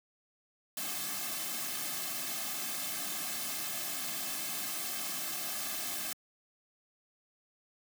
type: noise with comb filter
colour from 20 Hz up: white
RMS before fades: -37 dBFS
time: 0.77-6.13 s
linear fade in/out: 2 ms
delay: 2.1 ms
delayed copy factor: -0.95
effects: high-pass 150 Hz 12 dB/octave